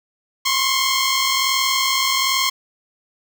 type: tone pair together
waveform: 10% pulse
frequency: 1046.5 / 1087.7 Hz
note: C6 / C#6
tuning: 0 / -33 cents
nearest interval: minor second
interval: 67 cents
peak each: -11 dBFS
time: 0.45-2.5 s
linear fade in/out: 10 ms
effects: none